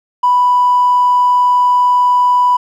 triangle tone, 987.8 Hz, B5, in tune, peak -4 dBFS, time 0.23-2.57 s, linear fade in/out 10 ms, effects tanh soft clip ceiling -5 dBFS

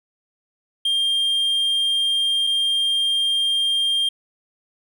triangle tone pair in turn, 3200 / 3200 Hz, G7 / G7, +35 / +35 cents, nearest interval unison, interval 0 cents, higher neither, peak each -16 dBFS, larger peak neither, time 0.85-2.47 / 2.47-4.09 s, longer neither, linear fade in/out 5 ms, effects none

